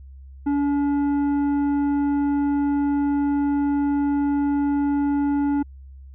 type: tone with tanh clipping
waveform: sine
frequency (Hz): 285.5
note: D4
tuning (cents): -49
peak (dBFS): -20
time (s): 0.46-5.63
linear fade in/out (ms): 10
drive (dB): 9
effects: added 67 Hz sine -39 dBFS peak until 6.14 s